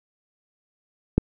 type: click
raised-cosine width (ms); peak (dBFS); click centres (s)
3; -4; 1.18
effects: none